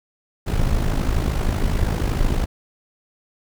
brown noise with amplitude modulation, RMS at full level -17 dBFS, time 0.46-2.46 s, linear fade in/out 20 ms, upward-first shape sine, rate 52.7 Hz, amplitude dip 65%, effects none

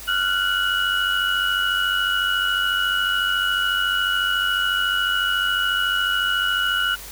sine tone cluster, 1392 / 1486 / 2923 Hz, F6 / F#6 / F#7, -6 / +7 / -22 cents, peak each -23 dBFS, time 0.07-6.96 s, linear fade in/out 20 ms, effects added 50 Hz sine -42 dBFS peak until 7.11 s + white hiss -38 dBFS RMS until 7.11 s

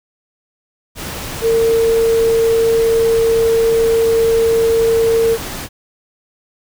sine tone in noise, 455.7 Hz, A#4, 39 cents flat, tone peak -10 dBFS, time 1.41-5.38 s, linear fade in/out 50 ms, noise pink, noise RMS -26 dBFS, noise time 0.95-5.69 s, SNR +13 dB, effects none

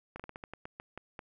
slowing click train, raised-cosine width 0.5 ms, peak -27 dBFS, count 11, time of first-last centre 0.16-1.192 s, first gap 36 ms, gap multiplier 1.22, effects none

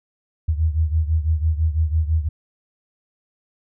sine beating tone pair, 77.78 / 83.78 Hz, D#2 / E2, 0 / +29 cents, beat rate 6 Hz, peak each -18 / -22 dBFS, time 0.48-2.29 s, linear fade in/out 10 ms, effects none

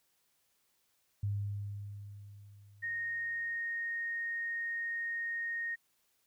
sine tone with exponential decay, 101.6 Hz, G#2, 38 cents flat, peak -30 dBFS, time 1.23-3.58 s, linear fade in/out 5 ms, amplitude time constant 510 ms
sine tone, 1857 Hz, A#6, 7 cents flat, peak -34 dBFS, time 2.82-5.76 s, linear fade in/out 20 ms
effects white hiss -75 dBFS RMS until 6.26 s

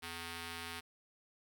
5% pulse ring-modulated tone, 335 Hz, E4, 28 cents sharp, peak -28 dBFS, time 0.02-0.81 s, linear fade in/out 20 ms, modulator 583 Hz, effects none

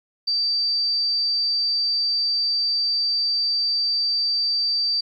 sine tone, 4652 Hz, D8, 17 cents flat, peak -19 dBFS, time 0.27-5.01 s, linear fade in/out 10 ms, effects 10-bit

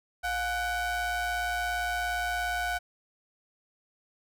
square ring-modulated tone, 386.2 Hz, G4, 26 cents flat, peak -26 dBFS, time 0.23-2.79 s, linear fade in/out 20 ms, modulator 1100 Hz, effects none

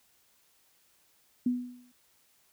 sine tone with exponential decay, 246.9 Hz, B3, in tune, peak -22 dBFS, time 1.46-1.92 s, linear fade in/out 5 ms, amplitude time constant 99 ms, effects white hiss -67 dBFS RMS until 2.52 s

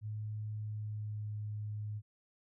sine tone with pitch glide, 106.9 to 105.55 Hz, A2 to G#2, -49 to +29 cents, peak -37 dBFS, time 0.01-2.02 s, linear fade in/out 50 ms, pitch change -22 cents, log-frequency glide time 0.52-1.33 s, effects none

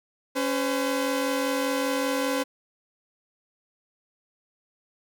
sawtooth tone pair together, 277.2 / 509.3 Hz, C#4 / C5, 0 / -47 cents, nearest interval major seventh, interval 1053 cents, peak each -23 dBFS, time 0.35-2.44 s, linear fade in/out 20 ms, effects none

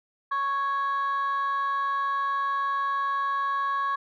sine tone pair together, 1108.7 / 1662.2 Hz, C#6 / G#6, 0 / +1 cents, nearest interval perfect fifth, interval 701 cents, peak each -23 / -31 dBFS, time 0.31-3.96 s, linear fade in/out 10 ms, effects tanh soft clip ceiling -21 dBFS

